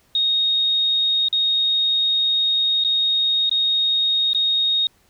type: tone with dropouts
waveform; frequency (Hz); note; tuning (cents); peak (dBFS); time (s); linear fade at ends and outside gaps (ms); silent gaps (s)
sine; 3729; A#7; 0; -16; 0.15-4.87; 2; 1.285-1.327 / 2.839-2.847 / 3.495-3.513 / 4.333-4.347
effects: pink hiss -59 dBFS RMS until 5.09 s